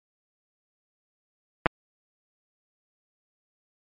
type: clicks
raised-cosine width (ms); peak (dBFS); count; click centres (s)
0.5; -4; 2; 1.659 / 1.665
effects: MP3 48 kbps